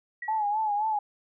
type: tone with exponential decay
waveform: sine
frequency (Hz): 1925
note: B6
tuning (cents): -45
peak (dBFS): -31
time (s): 0.22-0.48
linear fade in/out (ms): 5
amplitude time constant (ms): 55
type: tone with vibrato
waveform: sine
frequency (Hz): 848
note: G#5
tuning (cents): +36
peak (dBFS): -24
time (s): 0.28-0.99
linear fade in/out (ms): 5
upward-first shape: sine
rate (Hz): 3.8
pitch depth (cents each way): 70
effects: none